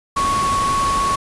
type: tone in noise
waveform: sine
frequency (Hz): 1108.7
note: C#6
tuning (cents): 0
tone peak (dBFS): -16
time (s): 0.16-1.16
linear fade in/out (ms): 10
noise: pink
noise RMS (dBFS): -25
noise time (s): 0.16-1.16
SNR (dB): +6
effects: resampled to 24000 Hz